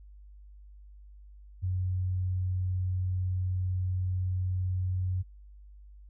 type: tone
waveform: sine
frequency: 92.1 Hz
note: F#2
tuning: 7 cents flat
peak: -27 dBFS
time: 1.62-5.23 s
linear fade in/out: 20 ms
effects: added 50 Hz sine -48 dBFS peak until 6.09 s